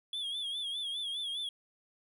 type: tone with vibrato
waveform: triangle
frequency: 3379 Hz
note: G#7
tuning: 29 cents sharp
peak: -33 dBFS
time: 0.13-1.49 s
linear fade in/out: 2 ms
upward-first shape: sine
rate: 4.9 Hz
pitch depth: 84 cents each way
effects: none